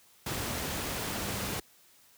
sine tone in noise, 196 Hz, G3, in tune, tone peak -42 dBFS, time 1.04-1.54 s, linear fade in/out 5 ms, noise pink, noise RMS -34 dBFS, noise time 0.26-1.6 s, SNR -11 dB, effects white hiss -61 dBFS RMS until 2.17 s + high-pass 60 Hz 12 dB/octave

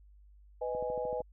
sine chord, G# minor, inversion first, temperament just, 498.4 / 623 / 830.6 Hz, B4 / D#5 / G#5, +16 / +2 / 0 cents, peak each -34 / -38 / -40 dBFS, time 0.61-1.22 s, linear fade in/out 10 ms
click train, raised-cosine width 2 ms, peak -32 dBFS, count 7, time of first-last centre 0.75-1.205 s, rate 13.2 Hz
effects added 50 Hz sine -55 dBFS peak until 1.32 s

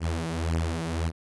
sawtooth beating tone pair, 81.2 / 83 Hz, E2 / E2, -26 / +12 cents, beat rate 1.8 Hz, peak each -25 dBFS, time 0-1.12 s, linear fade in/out 50 ms, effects resampled to 24000 Hz

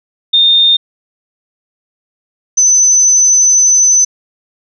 sine tone pair in turn, 3643 / 6072 Hz, A#7 / F#8, -41 / +44 cents, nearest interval major sixth, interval 885 cents, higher second, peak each -5 dBFS, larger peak neither, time 0.33-0.77 / 2.57-4.05 s, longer second, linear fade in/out 10 ms, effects none

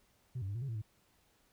sine tone with pitch steps, 126.1 / 96 / 100.9 / 117.9 / 137.3 / 113.7 / 107.1 Hz, B2 / G2 / G#2 / A#2 / C#3 / A#2 / A2, +36 / -36 / -49 / +20 / -16 / -43 / -46 cents, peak -34 dBFS, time 0.35-0.819 s, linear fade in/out 10 ms, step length 67 ms, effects tanh soft clip ceiling -34 dBFS + pink hiss -71 dBFS RMS until 1.52 s

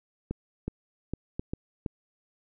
clicks, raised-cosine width 3 ms, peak -18 dBFS, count 6, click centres 0.31 / 0.68 / 1.136 / 1.395 / 1.535 / 1.862 s, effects none

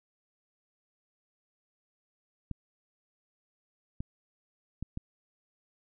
clicks, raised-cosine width 5 ms, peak -23 dBFS, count 4, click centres 2.513 / 4.005 / 4.826 / 4.974 s, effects none

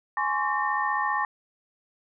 sine tone cluster, 837 / 1057 / 1132 / 1817 Hz, G#5 / C6 / C#6 / A#6, +13 / +17 / +36 / -45 cents, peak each -29 dBFS, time 0.17-1.25 s, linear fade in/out 2 ms, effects none

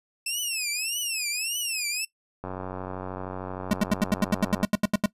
15% pulse tone with vibrato, 2637 Hz, E7, in tune, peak -20 dBFS, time 0.26-2.05 s, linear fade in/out 5 ms, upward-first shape triangle, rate 1.7 Hz, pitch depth 230 cents each way
click train, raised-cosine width 1 ms, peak -20 dBFS, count 205, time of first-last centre 2.44-4.634 s, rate 93 Hz
square tone bursts, 207.7 Hz, G#3, in tune, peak -19 dBFS, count 14, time 3.71-5.059 s, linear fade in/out 2 ms, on 23 ms, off 79 ms
effects noise-tail reverb RT60 0.1 s tail -20 dB re dry + resampled to 32000 Hz

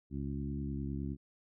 harmonic tone with a mistuned harmonic, 69.7 Hz, C#2, 10 cents sharp, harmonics 1 / 2 / 3 / 4 / 5, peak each -40 / -40 / -41 / -42 / -48 dBFS, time 0.1-1.17 s, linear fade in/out 50 ms, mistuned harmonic 1, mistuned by +26 cents, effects none

